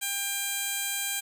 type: tone with band-pass filter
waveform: 15% pulse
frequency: 798 Hz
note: G5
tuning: 31 cents sharp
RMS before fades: -31 dBFS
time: 0.01-1.21 s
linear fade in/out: 20 ms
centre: 11000 Hz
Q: 0.7
effects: none